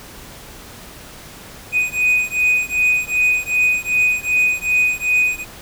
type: beating tone pair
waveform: triangle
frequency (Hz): 2489 / 2491.6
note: D#7 / D#7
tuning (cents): 0 / +2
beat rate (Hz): 2.6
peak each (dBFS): -16 / -16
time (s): 1.72-5.45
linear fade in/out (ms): 50
effects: pink hiss -38 dBFS RMS until 5.61 s